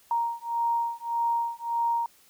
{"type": "beating tone pair", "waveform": "sine", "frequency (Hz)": [933, 934.7], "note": ["A#5", "A#5"], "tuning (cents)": [1, 4], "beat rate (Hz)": 1.7, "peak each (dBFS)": -28, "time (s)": [0.11, 2.06], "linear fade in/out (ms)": 2, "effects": ["white hiss -59 dBFS RMS until 2.29 s"]}